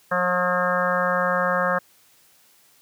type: harmonic tone with a mistuned harmonic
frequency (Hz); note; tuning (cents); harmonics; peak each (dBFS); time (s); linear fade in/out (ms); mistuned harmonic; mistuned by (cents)
180; F#3; -47; 1 / 3 / 4 / 5 / 6 / 7 / 8 / 9 / 10; -30 / -24 / -30 / -34 / -27 / -26 / -33 / -26 / -35; 0.11-1.79; 10; 8; -40
effects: white hiss -57 dBFS RMS until 2.81 s + high-pass 80 Hz 12 dB/octave